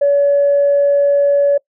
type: tone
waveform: sine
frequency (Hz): 568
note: C#5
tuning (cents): +42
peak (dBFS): -8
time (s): 0.01-1.58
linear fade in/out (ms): 10
effects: noise-tail reverb RT60 0.1 s tail -23 dB re dry + tanh soft clip ceiling -5 dBFS